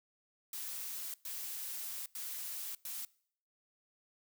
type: noise bursts at uneven times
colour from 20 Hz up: blue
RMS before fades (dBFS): -42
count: 4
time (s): 0.53-1.14 / 1.25-2.06 / 2.15-2.75 / 2.85-3.05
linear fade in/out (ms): 2
effects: noise-tail reverb RT60 0.6 s tail -23 dB re dry